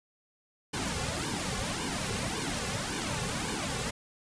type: noise with flanger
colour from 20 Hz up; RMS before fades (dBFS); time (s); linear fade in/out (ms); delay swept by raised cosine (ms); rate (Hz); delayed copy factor
pink; -33; 0.73-3.91; 10; 1.5 to 3.2; 1.8; -0.8
effects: resampled to 22050 Hz